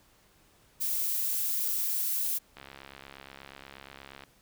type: noise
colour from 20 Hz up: violet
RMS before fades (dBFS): -30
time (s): 0.8-2.39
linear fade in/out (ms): 20
type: click train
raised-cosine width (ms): 0.3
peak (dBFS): -29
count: 115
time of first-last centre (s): 2.57-4.237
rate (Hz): 68.4
effects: pink hiss -63 dBFS RMS until 4.41 s